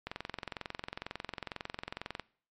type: click train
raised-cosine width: 0.3 ms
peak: -21 dBFS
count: 48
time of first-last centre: 0.07-2.197 s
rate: 22.1 Hz
effects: noise-tail reverb RT60 0.5 s tail -22 dB re dry + MP3 48 kbps